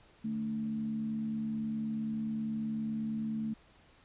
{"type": "tone with frequency modulation", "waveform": "sine", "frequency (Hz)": 220.4, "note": "A3", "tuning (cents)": 3, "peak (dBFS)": -32, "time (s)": [0.24, 3.54], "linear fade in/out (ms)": 10, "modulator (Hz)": 69.5, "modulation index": 0.42, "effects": ["pink hiss -62 dBFS RMS until 4.04 s", "resampled to 8000 Hz"]}